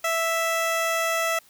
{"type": "tone", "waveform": "15% pulse", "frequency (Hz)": 659.3, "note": "E5", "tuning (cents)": 0, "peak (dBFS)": -16, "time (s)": [0.04, 1.39], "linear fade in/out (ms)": 5, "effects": ["white hiss -56 dBFS RMS until 1.49 s"]}